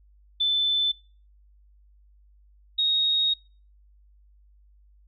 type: tone pair in turn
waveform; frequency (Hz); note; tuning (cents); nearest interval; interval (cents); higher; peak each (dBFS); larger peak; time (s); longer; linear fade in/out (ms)
sine; 3520 / 3752; A7 / A#7; 0 / +11; minor second; 111; second; -20 / -20; neither; 0.4-0.92 / 2.78-3.34; second; 10
effects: noise-tail reverb RT60 0.4 s tail -26 dB re dry + added 50 Hz sine -54 dBFS peak until 5.07 s